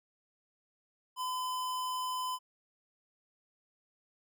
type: tone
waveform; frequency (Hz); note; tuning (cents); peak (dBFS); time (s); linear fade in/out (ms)
square; 1014; B5; +45; -34; 1.16-2.39; 50
effects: none